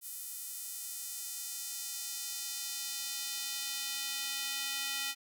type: tone with high-pass filter sweep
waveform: square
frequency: 275.9 Hz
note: C#4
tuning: 8 cents flat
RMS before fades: -39 dBFS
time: 0.01-5.15 s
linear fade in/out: 50 ms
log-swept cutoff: 10000 to 2600 Hz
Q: 0.95
effects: none